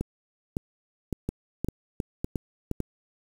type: two click trains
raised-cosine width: 3 ms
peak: -15 / -15 dBFS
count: 6 / 5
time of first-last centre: 0.01-2.803 / 1.29-2.713 s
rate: 1.79 / 2.81 Hz
effects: 7-bit